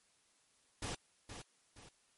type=noise with echo; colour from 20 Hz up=pink; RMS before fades=-41 dBFS; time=0.82-0.95 s; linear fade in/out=5 ms; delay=470 ms; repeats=2; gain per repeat=-8 dB; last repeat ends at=1.89 s; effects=white hiss -72 dBFS RMS until 2.17 s + MP3 48 kbps